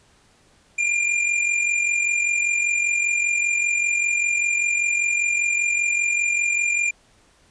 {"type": "tone with amplitude modulation", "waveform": "square", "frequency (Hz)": 2398, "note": "D7", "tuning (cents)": 36, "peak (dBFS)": -17, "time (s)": [0.78, 6.91], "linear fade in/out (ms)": 10, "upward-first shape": "sine", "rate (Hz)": 45.1, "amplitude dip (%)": 55, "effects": ["pink hiss -57 dBFS RMS until 7.5 s", "resampled to 22050 Hz"]}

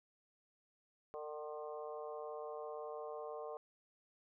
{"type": "harmonic tone with a mistuned harmonic", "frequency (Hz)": 151.5, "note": "D#3", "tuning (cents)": -46, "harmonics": [3, 4, 5, 6, 7, 8], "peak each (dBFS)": [-46, -48, -51, -62, -52, -60], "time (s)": [1.14, 3.57], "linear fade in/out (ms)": 0, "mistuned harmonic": 4, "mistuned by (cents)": -16, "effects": []}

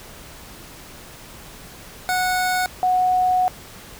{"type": "tone pair in turn", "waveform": ["25% pulse", "sine"], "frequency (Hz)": [735, 735], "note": ["F#5", "F#5"], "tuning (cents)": [-12, -12], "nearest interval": "unison", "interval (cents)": 0, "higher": "neither", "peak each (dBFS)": -15, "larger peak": "neither", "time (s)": [[2.09, 2.66], [2.83, 3.48]], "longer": "second", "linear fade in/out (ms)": 0, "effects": ["pink hiss -41 dBFS RMS until 3.99 s"]}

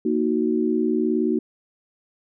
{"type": "chord", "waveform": "sine", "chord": "D# minor", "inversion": "second", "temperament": "equal", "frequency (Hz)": [233.1, 311.1, 370], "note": ["A#3", "D#4", "F#4"], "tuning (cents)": [0, 0, 0], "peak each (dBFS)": -23, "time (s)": [0.05, 1.39], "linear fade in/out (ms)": 5, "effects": []}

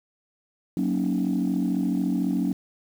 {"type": "chord", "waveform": "sine", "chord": "D# minor seventh", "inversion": "first", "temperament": "equal", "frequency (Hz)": [185, 233.1, 277.2, 311.1], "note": ["F#3", "A#3", "C#4", "D#4"], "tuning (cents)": [0, 0, 0, 0], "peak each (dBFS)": [-25, -27, -25, -30], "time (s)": [0.77, 2.53], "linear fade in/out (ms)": 2, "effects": ["tanh soft clip ceiling -16 dBFS", "8-bit"]}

